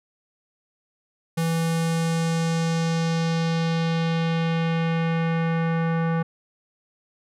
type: tone with low-pass filter sweep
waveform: square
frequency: 164.81 Hz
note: E3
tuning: in tune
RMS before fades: -23 dBFS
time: 1.37-6.23 s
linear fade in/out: 10 ms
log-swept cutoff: 12000 to 1500 Hz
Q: 1.4
effects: none